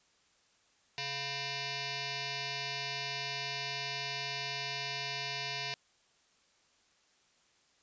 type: tone with frequency modulation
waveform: sine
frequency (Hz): 987.8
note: B5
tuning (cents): 0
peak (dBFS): -35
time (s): 0.98-5.74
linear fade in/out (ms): 0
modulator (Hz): 562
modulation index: 7.6
effects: white hiss -69 dBFS RMS until 7.82 s + resampled to 16000 Hz